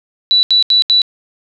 sine tone bursts, 3951 Hz, B7, in tune, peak -7 dBFS, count 4, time 0.31-1.018 s, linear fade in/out 0 ms, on 120 ms, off 76 ms, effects none

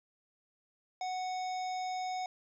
harmonic tone, 740 Hz, F#5, in tune, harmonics 1 / 3 / 5 / 7 / 9, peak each -34 / -47 / -51 / -50 / -54 dBFS, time 1.01-2.26 s, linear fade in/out 2 ms, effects 12-bit

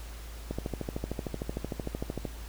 click train, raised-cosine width 2 ms, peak -19 dBFS, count 24, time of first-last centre 0.51-2.252 s, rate 13.2 Hz, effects added 55 Hz sine -40 dBFS peak until 2.48 s + pink hiss -49 dBFS RMS until 2.48 s

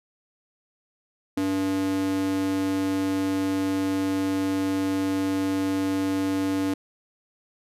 square tone with high-pass filter, 96 Hz, G2, 36 cents flat, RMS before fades -25 dBFS, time 1.37-6.74 s, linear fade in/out 5 ms, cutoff 240 Hz, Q 8.7, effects resampled to 32000 Hz

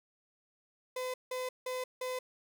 35% pulse tone bursts, 508 Hz, B4, 49 cents sharp, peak -33 dBFS, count 4, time 0.96-2.19 s, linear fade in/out 5 ms, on 180 ms, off 170 ms, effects none

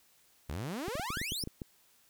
sawtooth exponential sweep, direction up, 63.1 to 5588 Hz, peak -32 dBFS, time 0.49-1.44 s, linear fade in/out 5 ms
clicks, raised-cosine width 3 ms, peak -26 dBFS, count 10, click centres 0.882 / 0.954 / 0.997 / 1.104 / 1.172 / 1.215 / 1.321 / 1.438 / 1.474 / 1.618 s
effects white hiss -66 dBFS RMS until 2.09 s

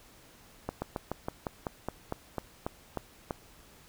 slowing click train, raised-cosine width 1 ms, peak -18 dBFS, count 13, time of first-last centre 0.69-3.308 s, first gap 130 ms, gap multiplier 1.09, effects pink hiss -57 dBFS RMS until 3.88 s

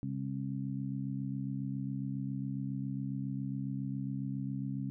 harmonic tone, 67.3 Hz, C2, 49 cents sharp, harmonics 2 / 3 / 4, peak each -37 / -39 / -40 dBFS, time 0.03-4.9 s, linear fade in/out 0 ms, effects none

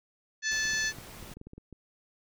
harmonic tone, 872 Hz, A5, 16 cents flat, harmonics 2 / 3 / 4 / 5 / 6 / 7 / 8, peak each -29 / -40 / -41 / -36 / -42 / -35 / -45 dBFS, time 0.42-0.93 s, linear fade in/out 50 ms
pink noise, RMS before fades -47 dBFS, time 0.51-1.34 s, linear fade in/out 5 ms
clicks, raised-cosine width 3 ms, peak -33 dBFS, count 12, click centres 0.654 / 0.735 / 0.841 / 0.986 / 1.227 / 1.316 / 1.37 / 1.414 / 1.47 / 1.534 / 1.58 / 1.727 s
effects none

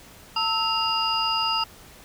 sine tone cluster, 897 / 1302 / 2803 / 4907 Hz, A5 / E6 / F7 / D#8, +33 / -22 / +6 / -25 cents, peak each -27 dBFS, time 0.36-1.64 s, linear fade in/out 5 ms, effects pink hiss -48 dBFS RMS until 2.04 s

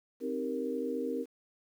sine chord, C minor seventh, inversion none, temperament equal, 261.6 / 311.1 / 392 / 466.2 Hz, C4 / Eb4 / G4 / Bb4, 0 / 0 / 0 / 0 cents, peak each -36 / -39 / -40 / -35 dBFS, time 0.2-1.26 s, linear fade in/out 50 ms, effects 10-bit

